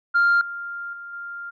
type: tone with level steps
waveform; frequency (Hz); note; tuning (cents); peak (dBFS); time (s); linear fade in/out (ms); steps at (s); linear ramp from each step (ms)
sine; 1396.9; F6; 0; -13 / -29 / -34 / -31; 0.14-1.51; 20; 0.41 / 0.93 / 1.13; 2
effects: tanh soft clip ceiling -12 dBFS